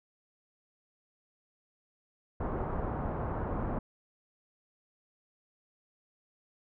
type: low-pass noise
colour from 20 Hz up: pink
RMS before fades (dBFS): -34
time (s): 2.4-3.79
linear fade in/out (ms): 5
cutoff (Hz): 1200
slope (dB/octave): 24
effects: none

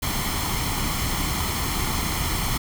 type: noise with comb filter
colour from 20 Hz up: pink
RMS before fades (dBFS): -25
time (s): 0.02-2.58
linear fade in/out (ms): 10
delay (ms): 0.94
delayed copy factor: +0.6
effects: none

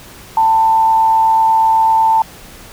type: tone with frequency modulation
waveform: sine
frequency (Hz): 890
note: A5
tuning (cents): +20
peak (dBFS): -8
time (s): 0.37-2.22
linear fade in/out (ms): 2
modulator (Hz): 108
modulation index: 0.31
effects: pink hiss -37 dBFS RMS until 2.72 s

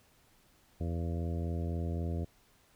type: harmonic tone with a mistuned harmonic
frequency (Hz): 83.8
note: E2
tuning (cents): +29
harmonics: 1 / 2 / 3 / 4 / 5 / 6 / 7 / 8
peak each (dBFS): -33 / -39 / -43 / -45 / -47 / -49 / -50 / -51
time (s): 0.8-2.25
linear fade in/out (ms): 10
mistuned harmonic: 8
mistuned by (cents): +48
effects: pink hiss -66 dBFS RMS until 2.75 s

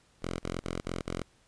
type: tone bursts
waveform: 5% pulse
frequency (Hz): 43.62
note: F1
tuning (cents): -1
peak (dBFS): -22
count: 5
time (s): 0.22-1.226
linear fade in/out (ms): 10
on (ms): 170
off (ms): 39
effects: pink hiss -65 dBFS RMS until 1.47 s + resampled to 22050 Hz

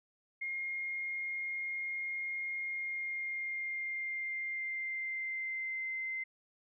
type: tone with pitch glide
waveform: sine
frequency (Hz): 2135 to 2074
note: C7 to C7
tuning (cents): +34 to -16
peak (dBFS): -35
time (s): 0.41-6.24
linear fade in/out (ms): 10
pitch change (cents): -50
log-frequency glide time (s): 2.59-5.91
effects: none

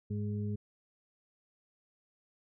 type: harmonic tone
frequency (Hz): 103.83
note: G#2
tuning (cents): 0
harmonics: 1 / 2 / 4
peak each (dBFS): -34 / -37 / -45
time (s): 0.1-0.56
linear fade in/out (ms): 10
effects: none

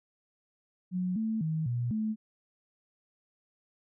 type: tone with pitch steps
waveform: sine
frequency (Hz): 182.2 / 221 / 158.4 / 120.7 / 217.3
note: F#3 / A3 / D#3 / B2 / A3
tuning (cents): -26 / +8 / +31 / -39 / -21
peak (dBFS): -28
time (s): 0.91-2.16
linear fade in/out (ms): 50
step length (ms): 250
effects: none

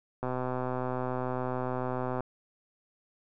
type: click train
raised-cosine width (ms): 1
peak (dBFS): -19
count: 252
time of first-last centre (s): 0.23-2.206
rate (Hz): 127
effects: none

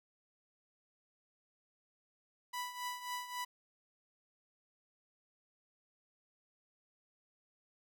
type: tone with tremolo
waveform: sawtooth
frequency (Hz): 987.8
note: B5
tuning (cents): 0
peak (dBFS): -33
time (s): 2.53-3.45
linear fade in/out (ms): 10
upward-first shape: triangle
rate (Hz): 3.7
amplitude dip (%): 75
effects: none

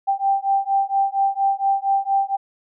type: beating tone pair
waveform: sine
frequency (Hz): 784 / 788.3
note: G5 / G5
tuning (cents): 0 / +9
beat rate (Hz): 4.3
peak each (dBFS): -20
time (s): 0.07-2.37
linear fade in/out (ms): 20
effects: none

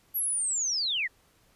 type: linear sweep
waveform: sine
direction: down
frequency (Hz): 11840 to 1760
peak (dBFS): -26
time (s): 0.14-1.08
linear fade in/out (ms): 20
effects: pink hiss -64 dBFS RMS until 1.55 s + resampled to 32000 Hz

